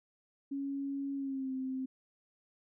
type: tone with pitch glide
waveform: sine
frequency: 277.2 to 261.6 Hz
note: C#4 to C4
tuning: 0 to 0 cents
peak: -34 dBFS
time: 0.51-1.86 s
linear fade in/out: 10 ms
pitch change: -100 cents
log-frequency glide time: 1.15-1.53 s
effects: none